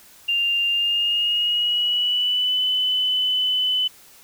sine tone with pitch glide, 2794 to 3012 Hz, F7 to F#7, 0 to +30 cents, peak -18 dBFS, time 0.28-3.88 s, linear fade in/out 10 ms, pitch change +130 cents, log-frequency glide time 0.69-2.63 s, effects white hiss -49 dBFS RMS until 4.23 s

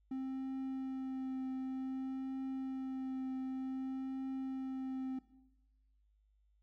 triangle tone with vibrato, 263.3 Hz, C4, 11 cents sharp, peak -35 dBFS, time 0.11-5.19 s, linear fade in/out 5 ms, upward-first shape triangle, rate 0.54 Hz, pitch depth 14 cents each way, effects noise-tail reverb RT60 1.0 s tail -17 dB re dry + added 51 Hz sine -69 dBFS peak until 6.62 s

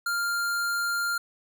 square tone, 1398 Hz, F6, 1 cent sharp, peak -26 dBFS, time 0.06-1.18 s, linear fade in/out 5 ms, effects none

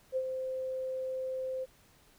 sine tone with ADSR envelope, 520 Hz, C5, 11 cents flat, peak -27 dBFS, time 0.12-1.66 s, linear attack 45 ms, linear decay 58 ms, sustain -6 dB, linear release 30 ms, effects pink hiss -63 dBFS RMS until 2.18 s

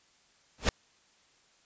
pink noise with exponential growth, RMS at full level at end -20 dBFS, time 0.58-0.69 s, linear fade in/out 2 ms, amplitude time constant 22 ms, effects white hiss -65 dBFS RMS until 1.65 s + resampled to 16000 Hz

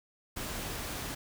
pink noise, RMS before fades -38 dBFS, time 0.36-1.15 s, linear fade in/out 10 ms, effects none

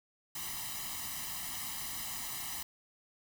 white noise with comb filter, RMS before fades -40 dBFS, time 0.35-2.63 s, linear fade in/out 5 ms, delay 1 ms, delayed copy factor +0.95, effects none

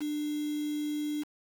sine tone with quantisation, 298.3 Hz, D4, 27 cents sharp, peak -30 dBFS, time 0-1.24 s, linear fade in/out 20 ms, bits 7, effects none

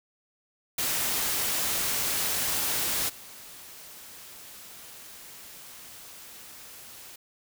white noise with level steps, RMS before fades -28 / -46 dBFS, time 0.78-7.16 s, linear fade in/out 5 ms, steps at 3.08 s, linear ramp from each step 20 ms, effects none

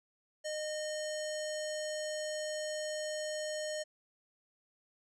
square tone with low-pass filter, 613 Hz, D#5, 26 cents flat, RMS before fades -38 dBFS, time 0.44-3.84 s, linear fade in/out 20 ms, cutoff 7200 Hz, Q 2.9, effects none

